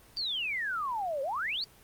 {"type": "exponential two-way sweep", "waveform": "sine", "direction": "down then up", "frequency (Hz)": [4700, 523.3, 4700], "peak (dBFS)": -30, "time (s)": [0.17, 1.64], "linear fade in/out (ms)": 0, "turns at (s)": 1.22, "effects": ["pink hiss -57 dBFS RMS until 1.83 s", "Opus 24 kbps"]}